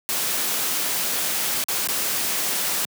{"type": "noise with dropouts", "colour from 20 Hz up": "white", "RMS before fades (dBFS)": -24, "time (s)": [0.09, 2.85], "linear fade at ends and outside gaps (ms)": 0, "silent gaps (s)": [[1.639, 1.685], [1.873, 1.886]], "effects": ["high-pass 150 Hz 12 dB/octave"]}